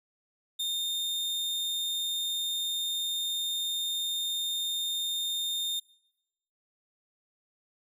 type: tone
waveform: 40% pulse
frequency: 3643 Hz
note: A#7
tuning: 41 cents flat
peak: -28 dBFS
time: 0.59-5.8 s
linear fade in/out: 10 ms
effects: noise-tail reverb RT60 0.9 s tail -23 dB re dry